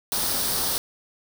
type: noise with comb filter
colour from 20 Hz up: white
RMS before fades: -25 dBFS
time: 0.12-0.78 s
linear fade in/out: 0 ms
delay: 0.21 ms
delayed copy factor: +0.55
effects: none